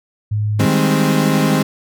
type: tone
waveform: sine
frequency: 105.6 Hz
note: G#2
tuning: 29 cents sharp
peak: -15 dBFS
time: 0.31-0.66 s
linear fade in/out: 10 ms
type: chord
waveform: 35% pulse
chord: Ab major seventh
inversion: second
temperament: equal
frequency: 155.56 / 196 / 207.7 / 261.6 Hz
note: Eb3 / G3 / Ab3 / C4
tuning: 0 / 0 / 0 / 0 cents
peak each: -15 / -19 / -17 / -16 dBFS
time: 0.59-1.63 s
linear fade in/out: 10 ms
effects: none